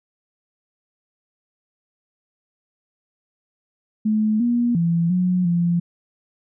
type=tone with pitch steps; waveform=sine; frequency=215.3 / 239.3 / 168.6 / 181.3 / 172.2 Hz; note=A3 / A#3 / E3 / F#3 / F3; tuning=-37 / +46 / +39 / -35 / -24 cents; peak=-16 dBFS; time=4.05-5.8 s; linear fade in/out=10 ms; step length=350 ms; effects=none